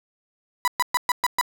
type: tone bursts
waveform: 35% pulse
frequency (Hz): 987.8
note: B5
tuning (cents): 0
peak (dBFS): -16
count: 6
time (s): 0.65-1.412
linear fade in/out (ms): 0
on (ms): 27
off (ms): 120
effects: none